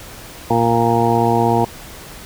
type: harmonic tone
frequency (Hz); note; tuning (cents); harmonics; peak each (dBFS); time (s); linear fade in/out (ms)
116.54; A#2; 0; 1 / 2 / 3 / 4 / 6 / 7 / 8; -20 / -20 / -20 / -20 / -20 / -20 / -20; 0.5-1.65; 5
effects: pink hiss -36 dBFS RMS until 2.25 s